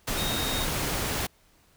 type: tone in noise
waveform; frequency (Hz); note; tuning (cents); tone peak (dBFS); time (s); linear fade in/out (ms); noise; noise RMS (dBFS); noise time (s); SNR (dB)
sine; 3723; A#7; -3; -32; 0.17-0.65; 10; pink; -29; 0.07-1.27; -6
effects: pink hiss -62 dBFS RMS until 1.76 s